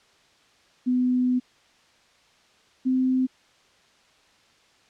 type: tone pair in turn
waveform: sine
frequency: 250.8 / 258.1 Hz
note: B3 / C4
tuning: +27 / -23 cents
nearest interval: unison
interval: 50 cents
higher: second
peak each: -19 / -19 dBFS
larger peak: neither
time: 0.86-1.4 / 2.85-3.27 s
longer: first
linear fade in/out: 20 ms
effects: white hiss -59 dBFS RMS until 4.89 s + low-pass 5000 Hz 12 dB/octave